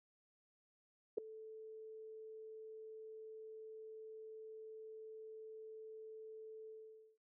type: tone with ADSR envelope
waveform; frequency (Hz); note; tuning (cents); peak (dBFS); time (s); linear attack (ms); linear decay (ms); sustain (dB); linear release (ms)
sine; 438.6; A4; -6; -30; 1.17-7.18; 12; 3; -19; 500
effects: noise-tail reverb RT60 0.1 s tail -22 dB re dry